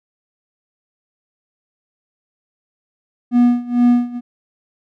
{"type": "tone with tremolo", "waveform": "triangle", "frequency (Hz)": 242.5, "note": "B3", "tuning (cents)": -31, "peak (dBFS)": -6, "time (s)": [3.31, 4.21], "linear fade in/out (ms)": 50, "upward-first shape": "sine", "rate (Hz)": 2.2, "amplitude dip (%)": 90, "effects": []}